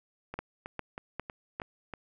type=two click trains; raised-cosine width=0.5 ms; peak=-19 / -24 dBFS; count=4 / 6; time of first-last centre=0.39-1.6 / 0.34-1.937 s; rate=2.48 / 3.13 Hz; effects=none